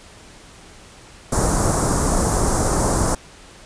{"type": "band-stop noise", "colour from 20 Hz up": "pink", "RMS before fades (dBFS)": -18, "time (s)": [1.32, 3.15], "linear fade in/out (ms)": 5, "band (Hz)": [1300, 6400], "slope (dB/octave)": 24, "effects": ["pink hiss -44 dBFS RMS until 3.65 s", "resampled to 22050 Hz"]}